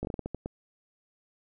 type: slowing click train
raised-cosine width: 2 ms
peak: -20 dBFS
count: 9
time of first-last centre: 0.03-0.459 s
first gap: 18 ms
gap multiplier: 1.3
effects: none